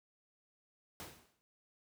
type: noise with exponential decay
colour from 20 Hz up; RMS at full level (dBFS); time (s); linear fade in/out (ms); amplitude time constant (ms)
pink; -44; 1-1.41; 0; 88
effects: high-pass 80 Hz 12 dB/octave